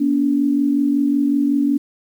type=tone pair together; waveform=sine; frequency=240 / 285.4 Hz; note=B3 / D4; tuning=-49 / -49 cents; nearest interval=minor third; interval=300 cents; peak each=-20 / -15 dBFS; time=0-1.78 s; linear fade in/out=10 ms; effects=8-bit